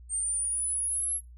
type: linear sweep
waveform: sine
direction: up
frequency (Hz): 8640 to 11250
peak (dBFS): -27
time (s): 0.09-1.21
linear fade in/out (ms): 50
effects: noise-tail reverb RT60 0.2 s tail -24 dB re dry + added 60 Hz sine -46 dBFS peak until 1.37 s